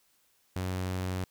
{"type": "tone", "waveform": "sawtooth", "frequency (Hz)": 92.4, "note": "F#2", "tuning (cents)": -2, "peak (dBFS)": -27, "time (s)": [0.56, 1.24], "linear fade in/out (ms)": 0, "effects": ["white hiss -69 dBFS RMS until 1.3 s"]}